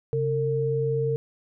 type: tone pair together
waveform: sine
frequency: 135.4 / 454.2 Hz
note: C#3 / A#4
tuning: -40 / -45 cents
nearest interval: octave + major sixth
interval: 2095 cents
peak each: -26 / -24 dBFS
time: 0.13-1.16 s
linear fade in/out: 0 ms
effects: none